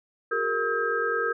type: tone cluster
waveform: sine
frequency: 371.3 / 413.3 / 462.5 / 1282 / 1599 Hz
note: F#4 / G#4 / A#4 / E6 / G6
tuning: +6 / -8 / -14 / -49 / +34 cents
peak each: -36 / -34 / -28 / -29 / -28 dBFS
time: 0.31-1.33 s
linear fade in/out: 10 ms
effects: none